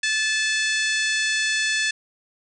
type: harmonic tone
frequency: 870 Hz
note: A5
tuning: 20 cents flat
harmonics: 2 / 3 / 4 / 5 / 6 / 7 / 8 / 9 / 10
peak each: -23 / -27 / -29 / -31 / -33 / -34 / -35 / -36 / -37 dBFS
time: 0.03-1.91 s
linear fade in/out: 5 ms
effects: none